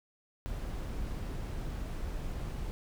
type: noise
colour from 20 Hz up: brown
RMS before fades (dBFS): -37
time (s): 0.46-2.71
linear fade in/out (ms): 0
effects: none